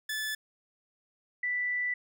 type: tone pair in turn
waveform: sawtooth / sine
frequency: 1736 / 1975.6 Hz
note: A6 / B6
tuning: -24 / 0 cents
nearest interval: major second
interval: 224 cents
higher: second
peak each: -28 / -28 dBFS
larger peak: neither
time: 0.09-0.35 / 1.43-1.94 s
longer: second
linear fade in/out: 5 ms
effects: none